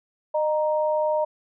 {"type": "tone pair together", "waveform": "sine", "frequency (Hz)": [612, 935.4], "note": ["D#5", "A#5"], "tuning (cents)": [-29, 6], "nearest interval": "perfect fifth", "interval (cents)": 735, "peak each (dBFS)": [-21, -26], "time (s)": [0.34, 1.25], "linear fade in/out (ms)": 10, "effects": []}